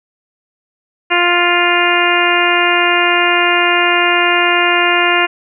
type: harmonic tone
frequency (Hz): 350.2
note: F4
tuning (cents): +5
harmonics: 1 / 2 / 3 / 4 / 5 / 6 / 7 / 8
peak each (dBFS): -18 / -18 / -18 / -18 / -18 / -18 / -18 / -18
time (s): 1.1-5.27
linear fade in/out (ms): 20
effects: none

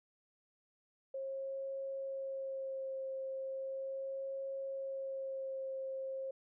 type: tone with vibrato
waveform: sine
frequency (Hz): 537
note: C5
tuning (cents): +45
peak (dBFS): -38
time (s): 1.14-6.31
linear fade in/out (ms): 5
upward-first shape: sine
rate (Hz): 0.37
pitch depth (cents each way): 15
effects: none

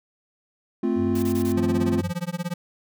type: chord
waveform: triangle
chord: F major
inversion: first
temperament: equal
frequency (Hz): 220 / 261.6 / 349.2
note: A3 / C4 / F4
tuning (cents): 0 / 0 / 0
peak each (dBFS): -23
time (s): 0.83-2.01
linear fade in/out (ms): 5
type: tone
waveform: sine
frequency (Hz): 94.9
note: F#2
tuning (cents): +44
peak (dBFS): -28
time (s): 0.95-2.13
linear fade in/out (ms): 50
type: noise bursts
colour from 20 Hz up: white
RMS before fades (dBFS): -38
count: 4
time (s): 1.15-1.524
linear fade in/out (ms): 5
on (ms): 77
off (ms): 22
type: tone with tremolo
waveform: square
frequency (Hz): 174.61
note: F3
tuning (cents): 0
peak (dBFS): -24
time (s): 1.57-2.54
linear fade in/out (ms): 5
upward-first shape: sine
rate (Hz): 17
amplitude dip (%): 100
effects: none

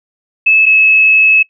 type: tone pair in turn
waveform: sine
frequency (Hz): 2605 / 2589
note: E7 / E7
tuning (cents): -21 / -32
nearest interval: unison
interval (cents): 11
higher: first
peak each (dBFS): -5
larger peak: neither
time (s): 0.46-0.66 / 0.66-1.43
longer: second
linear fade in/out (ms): 10
effects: noise-tail reverb RT60 0.1 s tail -21 dB re dry

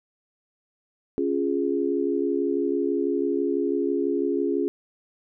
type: chord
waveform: sine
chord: Db major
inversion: none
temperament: equal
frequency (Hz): 277.2 / 349.2 / 415.3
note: Db4 / F4 / Ab4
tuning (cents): 0 / 0 / 0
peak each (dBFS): -26 / -26 / -26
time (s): 1.18-4.68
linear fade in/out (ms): 0
effects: none

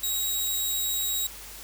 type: tone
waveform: 10% pulse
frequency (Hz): 3823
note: A#7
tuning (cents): +43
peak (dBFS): -18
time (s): 0.03-1.27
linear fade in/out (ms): 5
effects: added 50 Hz sine -49 dBFS peak until 1.63 s + white hiss -43 dBFS RMS until 1.63 s

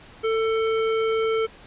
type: tone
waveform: square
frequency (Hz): 445.5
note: A4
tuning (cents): +22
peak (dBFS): -21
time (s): 0.23-1.47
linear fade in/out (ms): 20
effects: pink hiss -47 dBFS RMS until 1.66 s + resampled to 8000 Hz

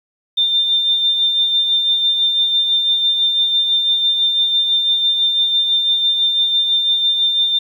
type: tone with tremolo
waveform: sine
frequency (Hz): 3596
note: A7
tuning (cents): +37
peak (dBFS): -11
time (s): 0.37-7.59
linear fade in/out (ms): 10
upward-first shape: sine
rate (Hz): 6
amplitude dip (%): 40
effects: 8-bit

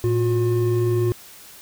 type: tone pair together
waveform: triangle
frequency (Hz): 112.92 / 358.5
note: A2 / F4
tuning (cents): +45 / +45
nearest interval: octave + minor sixth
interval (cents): 2000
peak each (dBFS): -18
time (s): 0.04-1.12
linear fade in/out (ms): 0
effects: white hiss -44 dBFS RMS until 1.61 s

